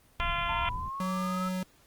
pink low-pass noise, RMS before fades -37 dBFS, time 0.19-0.89 s, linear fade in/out 10 ms, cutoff 110 Hz, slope 12 dB/octave
harmonic tone, 344 Hz, F4, 26 cents flat, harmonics 2 / 3 / 4 / 5 / 6 / 7 / 8 / 9 / 10, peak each -39 / -32 / -34 / -42 / -37 / -36 / -39 / -38 / -42 dBFS, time 0.2-0.69 s, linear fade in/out 0 ms
sine linear sweep, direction up, 890 to 1318 Hz, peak -34 dBFS, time 0.48-1.5 s, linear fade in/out 20 ms
square tone, 185 Hz, F#3, in tune, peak -31 dBFS, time 1-1.63 s, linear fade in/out 2 ms
effects pink hiss -62 dBFS RMS until 1.86 s + Opus 24 kbps

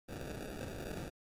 white noise with sample-and-hold, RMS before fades -43 dBFS, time 0.08-1.1 s, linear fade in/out 20 ms, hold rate 1050 Hz, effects MP3 64 kbps

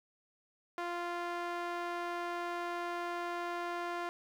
sawtooth tone with band-pass filter, 347.7 Hz, F4, 8 cents flat, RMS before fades -38 dBFS, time 0.78-4.09 s, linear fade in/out 0 ms, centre 1100 Hz, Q 0.91, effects 10-bit

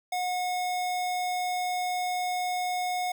square tone, 726 Hz, F#5, 33 cents flat, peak -28 dBFS, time 0.12-3.12 s, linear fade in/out 5 ms, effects none

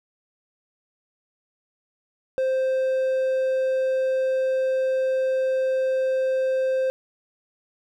triangle tone, 523.3 Hz, C5, in tune, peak -18 dBFS, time 2.38-6.9 s, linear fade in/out 0 ms, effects none

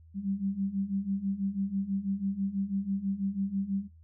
sine beating tone pair, 192.4 / 198.5 Hz, G3 / G3, -32 / +22 cents, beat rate 6.1 Hz, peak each -34 / -31 dBFS, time 0.14-3.88 s, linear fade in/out 50 ms, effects noise-tail reverb RT60 0.2 s tail -19 dB re dry + added 81 Hz sine -52 dBFS peak until 4.03 s

